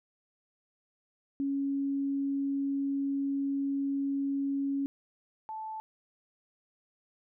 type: tone pair in turn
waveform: sine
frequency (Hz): 277.2 / 875.2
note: C#4 / A5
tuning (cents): 0 / -9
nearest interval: octave + minor sixth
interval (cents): 1991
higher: second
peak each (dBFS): -28 / -36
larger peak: first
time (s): 1.4-4.86 / 5.49-5.8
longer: first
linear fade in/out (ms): 0
effects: none